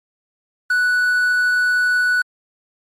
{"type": "tone with quantisation", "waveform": "triangle", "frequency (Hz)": 1480, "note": "F#6", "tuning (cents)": 0, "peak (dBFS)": -12, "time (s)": [0.7, 2.22], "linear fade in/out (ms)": 5, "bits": 7, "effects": ["MP3 64 kbps"]}